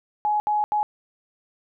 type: tone bursts at uneven times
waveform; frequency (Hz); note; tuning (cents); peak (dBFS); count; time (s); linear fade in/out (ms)
sine; 841; G#5; +22; -19; 3; 0.25-0.4 / 0.47-0.64 / 0.72-0.83; 0
effects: none